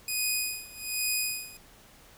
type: tone with tremolo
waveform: 10% pulse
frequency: 2489 Hz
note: D#7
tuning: in tune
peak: -17 dBFS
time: 0.08-1.57 s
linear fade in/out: 2 ms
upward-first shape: sine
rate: 1.2 Hz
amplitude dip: 90%
effects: pink hiss -55 dBFS RMS until 2.17 s